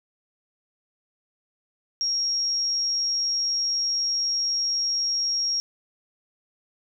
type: tone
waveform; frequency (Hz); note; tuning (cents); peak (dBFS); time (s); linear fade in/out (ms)
sine; 5588; F8; 0; -22; 2.01-5.6; 0
effects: none